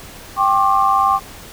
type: chord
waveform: sine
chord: G suspended fourth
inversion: none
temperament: equal with one note detuned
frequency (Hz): 784 / 1073.4 / 1174.7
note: G5 / C6 / D6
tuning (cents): 0 / +44 / 0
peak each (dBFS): -16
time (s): 0.36-1.2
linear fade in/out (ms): 50
effects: pink hiss -37 dBFS RMS until 1.52 s